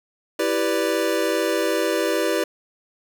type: chord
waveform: square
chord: E minor seventh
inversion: none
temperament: equal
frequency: 329.6 / 392 / 493.9 / 587.3 Hz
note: E4 / G4 / B4 / D5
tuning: 0 / 0 / 0 / 0 cents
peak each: -26 dBFS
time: 0.39-2.44 s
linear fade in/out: 5 ms
effects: none